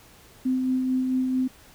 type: tone with tremolo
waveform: sine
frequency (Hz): 257.8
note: C4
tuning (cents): -26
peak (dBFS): -20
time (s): 0.45-1.48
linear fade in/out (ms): 10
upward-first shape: sine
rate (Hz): 4.5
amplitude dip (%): 30
effects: pink hiss -52 dBFS RMS until 1.74 s